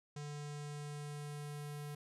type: tone with low-pass filter sweep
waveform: square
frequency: 146.83 Hz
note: D3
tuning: in tune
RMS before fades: -45 dBFS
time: 0.16-1.95 s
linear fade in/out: 5 ms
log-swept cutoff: 7100 to 12000 Hz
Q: 2.1
effects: none